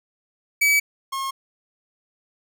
45% pulse tone pair in turn, 2286 / 1078.8 Hz, D7 / C#6, -47 / -47 cents, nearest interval octave + minor second, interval 1300 cents, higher first, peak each -15 / -25 dBFS, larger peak first, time 0.61-0.8 / 1.12-1.31 s, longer neither, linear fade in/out 10 ms, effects none

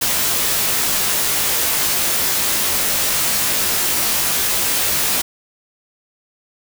white noise with comb filter, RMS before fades -18 dBFS, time 0.01-5.22 s, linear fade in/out 10 ms, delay 18 ms, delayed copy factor -0.85, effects none

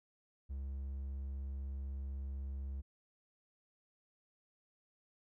triangle tone, 68 Hz, C#2, 33 cents flat, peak -37 dBFS, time 0.49-2.82 s, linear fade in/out 20 ms, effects none

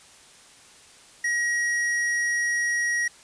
sine tone with tanh clipping, 1900 Hz, A#6, 33 cents sharp, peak -24 dBFS, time 1.24-3.08 s, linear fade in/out 5 ms, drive 13 dB, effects white hiss -51 dBFS RMS until 3.23 s + resampled to 22050 Hz

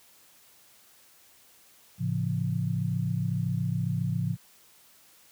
sine chord, A augmented, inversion none, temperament just, 110 / 137.5 / 171.88 Hz, A2 / C#3 / E#3, 0 / -14 / -27 cents, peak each -30 dBFS, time 1.98-4.37 s, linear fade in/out 50 ms, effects white hiss -58 dBFS RMS until 5.31 s + high-pass 60 Hz 12 dB/octave

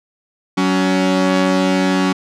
sawtooth tone pair together, 187.34 / 280.7 Hz, F#3 / C#4, +22 / +22 cents, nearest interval perfect fifth, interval 700 cents, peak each -12 dBFS, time 0.57-2.13 s, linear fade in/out 10 ms, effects low-pass 6000 Hz 12 dB/octave

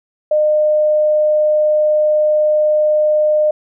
sine tone, 608 Hz, D#5, 40 cents flat, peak -10 dBFS, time 0.31-3.51 s, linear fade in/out 5 ms, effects none

